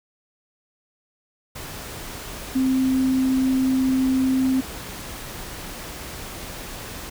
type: tone in noise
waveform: sine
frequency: 261.6 Hz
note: C4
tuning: in tune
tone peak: -17 dBFS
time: 2.55-4.61 s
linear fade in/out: 10 ms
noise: pink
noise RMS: -35 dBFS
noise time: 1.55-7.1 s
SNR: +15 dB
effects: none